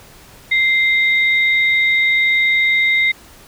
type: tone pair together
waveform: sine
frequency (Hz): 2093 / 3729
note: C7 / A#7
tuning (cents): 0 / 0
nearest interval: minor seventh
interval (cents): 1000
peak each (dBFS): -12 / -22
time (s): 0.51-3.12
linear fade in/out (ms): 10
effects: pink hiss -43 dBFS RMS until 3.47 s